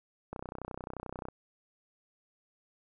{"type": "click train", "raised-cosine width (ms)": 1, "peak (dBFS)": -25, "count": 31, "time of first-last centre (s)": [0.33, 1.285], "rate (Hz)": 31.4, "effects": []}